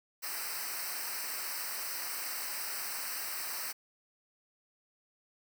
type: noise with comb filter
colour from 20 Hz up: white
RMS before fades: -38 dBFS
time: 0.22-3.73 s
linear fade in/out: 20 ms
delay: 0.29 ms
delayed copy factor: -1
effects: none